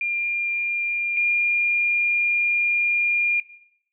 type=tone pair in turn; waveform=sine; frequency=2399 / 2410 Hz; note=D7 / D7; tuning=+36 / +44 cents; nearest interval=unison; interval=8 cents; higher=second; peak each=-22 / -17 dBFS; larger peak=second; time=0.01-1.17 / 1.17-3.4 s; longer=second; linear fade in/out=2 ms; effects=noise-tail reverb RT60 0.8 s tail -19 dB re dry